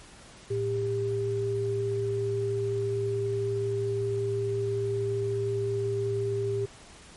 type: tone pair together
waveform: sine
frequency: 111.82 / 398.2 Hz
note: A2 / G4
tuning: +28 / +27 cents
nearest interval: octave + minor seventh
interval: 2199 cents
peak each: -31 / -27 dBFS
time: 0.5-6.66 s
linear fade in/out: 10 ms
effects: pink hiss -50 dBFS RMS until 7.16 s + MP3 48 kbps